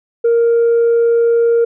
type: tone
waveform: sine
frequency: 466.2 Hz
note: A#4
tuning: in tune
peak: -7 dBFS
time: 0.24-1.65 s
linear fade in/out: 10 ms
effects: tanh soft clip ceiling -7 dBFS